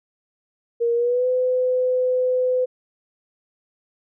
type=tone with pitch glide; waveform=sine; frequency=469.5 to 506.1 Hz; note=A#4 to B4; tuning=+12 to +42 cents; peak=-17 dBFS; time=0.8-2.66 s; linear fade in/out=20 ms; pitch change=+130 cents; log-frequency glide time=0.94-1.27 s; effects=none